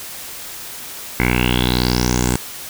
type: tone with low-pass filter sweep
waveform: 10% pulse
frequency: 61.5 Hz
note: B1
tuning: 7 cents flat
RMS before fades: -17 dBFS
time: 1.2-2.36 s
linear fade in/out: 0 ms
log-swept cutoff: 2100 to 8400 Hz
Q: 6.8
effects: white hiss -32 dBFS RMS until 2.69 s